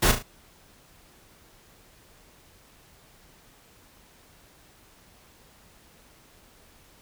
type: noise with echo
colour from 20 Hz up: pink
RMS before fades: -20 dBFS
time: 0.02-0.12 s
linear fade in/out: 10 ms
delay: 36 ms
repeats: 3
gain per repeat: -7 dB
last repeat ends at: 0.228 s
effects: pink hiss -56 dBFS RMS until 7.01 s